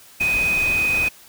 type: tone in noise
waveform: sine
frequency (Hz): 2504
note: D#7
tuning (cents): +10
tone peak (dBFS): -17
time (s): 0.2-1.09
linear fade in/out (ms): 10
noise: pink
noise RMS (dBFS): -30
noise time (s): 0.2-1.09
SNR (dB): +10
effects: white hiss -47 dBFS RMS until 1.28 s